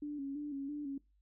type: tone with vibrato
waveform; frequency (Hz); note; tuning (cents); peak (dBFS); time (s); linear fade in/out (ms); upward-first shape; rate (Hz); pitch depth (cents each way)
sine; 285; C#4; +48; -37; 0.02-0.98; 5; square; 3; 55
effects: noise-tail reverb RT60 0.2 s tail -20 dB re dry + added 50 Hz sine -68 dBFS peak until 1.21 s